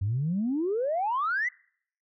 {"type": "exponential sweep", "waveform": "sine", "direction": "up", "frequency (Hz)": [92.5, 2061], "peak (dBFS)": -24, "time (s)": [0.01, 1.49], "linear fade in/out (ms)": 10, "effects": ["noise-tail reverb RT60 0.6 s tail -25 dB re dry", "tanh soft clip ceiling -20 dBFS"]}